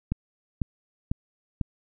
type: click train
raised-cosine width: 5 ms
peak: -13 dBFS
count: 4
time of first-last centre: 0.12-1.613 s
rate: 2.01 Hz
effects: none